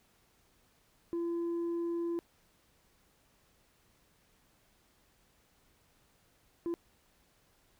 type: tone bursts at uneven times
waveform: sine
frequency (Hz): 339.9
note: F4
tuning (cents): -47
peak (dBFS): -29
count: 2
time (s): 1.13-2.19 / 6.66-6.74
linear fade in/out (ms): 0
effects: tanh soft clip ceiling -31 dBFS + pink hiss -69 dBFS RMS until 7.79 s